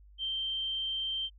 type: tone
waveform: sine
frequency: 3136 Hz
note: G7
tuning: in tune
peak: -31 dBFS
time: 0.18-1.3 s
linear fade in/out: 50 ms
effects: added 50 Hz sine -53 dBFS peak until 1.38 s